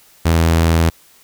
sawtooth tone, 82.41 Hz, E2, in tune, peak -7 dBFS, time 0.25-0.9 s, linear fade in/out 10 ms, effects white hiss -49 dBFS RMS until 1.23 s

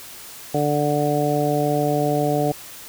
harmonic tone, 147.1 Hz, D3, 3 cents sharp, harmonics 1 / 2 / 3 / 4 / 5, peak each -24 / -24 / -24 / -24 / -24 dBFS, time 0.54-2.52 s, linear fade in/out 5 ms, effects white hiss -39 dBFS RMS until 2.88 s

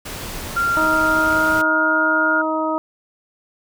pink noise, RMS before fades -30 dBFS, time 0.05-1.62 s, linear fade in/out 10 ms
sine tone with pitch glide, 1385 to 1419.8 Hz, F6 to F6, -15 to +28 cents, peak -16 dBFS, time 0.56-2.42 s, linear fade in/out 10 ms, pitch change +43 cents, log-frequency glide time 0.76-1.6 s
harmonic tone, 315.1 Hz, D#4, 22 cents sharp, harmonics 1 / 2 / 3 / 4, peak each -23 / -23 / -24 / -25 dBFS, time 0.77-2.78 s, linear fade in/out 0 ms
effects none

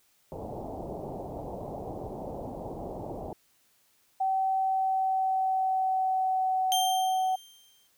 white low-pass noise, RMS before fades -38 dBFS, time 0.32-3.33 s, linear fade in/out 0 ms, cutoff 820 Hz, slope 48 dB/octave
sine tone with pitch glide, 765 to 750.1 Hz, G5 to F#5, -42 to +23 cents, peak -24 dBFS, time 4.2-7.36 s, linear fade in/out 10 ms, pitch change -35 cents, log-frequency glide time 4.58-6.97 s
sawtooth tone with exponential decay, 3162 Hz, G7, 14 cents sharp, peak -22 dBFS, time 6.72-7.87 s, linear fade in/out 0 ms, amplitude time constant 250 ms
effects white hiss -67 dBFS RMS until 7.97 s

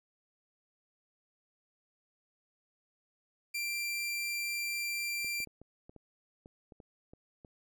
sawtooth tone, 2363 Hz, D7, 10 cents sharp, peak -30 dBFS, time 3.54-5.45 s, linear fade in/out 10 ms
clicks, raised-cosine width 2 ms, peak -38 dBFS, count 11, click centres 5.246 / 5.403 / 5.473 / 5.616 / 5.895 / 5.963 / 6.459 / 6.722 / 6.802 / 7.135 / 7.448 s
effects none

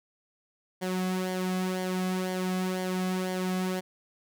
sawtooth tone with flanger, 184.8 Hz, F#3, 2 cents flat, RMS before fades -30 dBFS, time 0.81-3.81 s, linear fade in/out 20 ms, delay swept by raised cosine 0.77 to 2.17 ms, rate 2 Hz, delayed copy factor -0.6, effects none

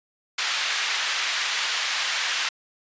white band-pass noise, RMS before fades -26 dBFS, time 0.38-2.49 s, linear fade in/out 5 ms, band 1300 to 3700 Hz, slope 12 dB/octave, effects resampled to 16000 Hz

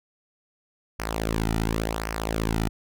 sawtooth tone with flanger, 55 Hz, A1, in tune, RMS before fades -27 dBFS, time 0.99-2.69 s, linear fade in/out 10 ms, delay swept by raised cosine 0.26 to 1.86 ms, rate 0.91 Hz, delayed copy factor -0.7, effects none

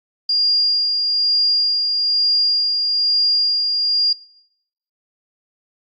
sine tone with tremolo, 4816 Hz, D8, 43 cents sharp, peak -13 dBFS, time 0.29-4.13 s, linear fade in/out 5 ms, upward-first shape sine, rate 1.1 Hz, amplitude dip 35%, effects noise-tail reverb RT60 0.8 s tail -24 dB re dry + Opus 48 kbps

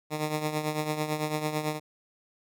10% pulse tone with tremolo, 152.9 Hz, D#3, 30 cents flat, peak -17 dBFS, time 0.1-1.8 s, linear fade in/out 50 ms, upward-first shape triangle, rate 9 Hz, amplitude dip 70%, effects none

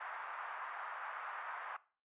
white band-pass noise, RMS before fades -45 dBFS, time 0-1.77 s, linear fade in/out 10 ms, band 840 to 1500 Hz, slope 24 dB/octave, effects noise-tail reverb RT60 0.4 s tail -19 dB re dry + resampled to 8000 Hz

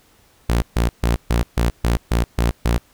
sawtooth tone bursts, 58.27 Hz, A#1, in tune, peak -11 dBFS, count 9, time 0.49-2.78 s, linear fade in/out 5 ms, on 130 ms, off 140 ms, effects pink hiss -55 dBFS RMS until 2.93 s

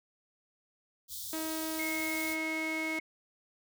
white band-stop noise, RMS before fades -41 dBFS, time 1.08-2.37 s, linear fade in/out 50 ms, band 120 to 3300 Hz, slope 96 dB/octave
sawtooth tone, 318 Hz, D#4, 38 cents sharp, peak -31 dBFS, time 1.33-2.99 s, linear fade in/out 2 ms
sine tone with pitch glide, 2174 to 2187 Hz, C#7 to C#7, -34 to -24 cents, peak -34 dBFS, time 1.79-3 s, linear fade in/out 5 ms, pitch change +10 cents, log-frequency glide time 2.14-2.62 s
effects none

